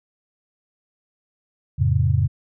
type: chord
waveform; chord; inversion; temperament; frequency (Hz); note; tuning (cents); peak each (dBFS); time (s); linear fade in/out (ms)
sine; F augmented; none; just; 87.31 / 109.13 / 136.42; F2 / A2 / C#3; 0 / -14 / -27; -20; 1.78-2.28; 20
effects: none